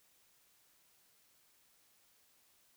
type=silence; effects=white hiss -70 dBFS RMS until 2.76 s